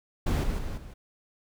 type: noise with level steps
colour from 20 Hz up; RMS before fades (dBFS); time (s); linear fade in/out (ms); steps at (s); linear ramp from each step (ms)
brown; -24 / -29 / -34 / -43; 0.26-0.94; 10; 0.43 / 0.58 / 0.77; 10
effects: none